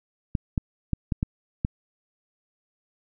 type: clicks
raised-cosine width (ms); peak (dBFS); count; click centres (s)
5; -11; 6; 0.352 / 0.578 / 0.933 / 1.122 / 1.229 / 1.649
effects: none